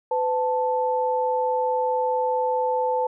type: tone pair together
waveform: sine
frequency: 504.6 / 880 Hz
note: B4 / A5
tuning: +37 / 0 cents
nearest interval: minor seventh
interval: 963 cents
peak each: -23 dBFS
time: 0.11-3.07 s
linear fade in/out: 5 ms
effects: none